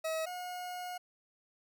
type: tone pair in turn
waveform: 40% pulse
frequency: 640 / 721.3 Hz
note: D#5 / F#5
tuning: +49 / -44 cents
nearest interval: major second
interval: 207 cents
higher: second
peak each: -32 / -38 dBFS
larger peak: first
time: 0.04-0.26 / 0.26-0.98 s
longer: second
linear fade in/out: 10 ms
effects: none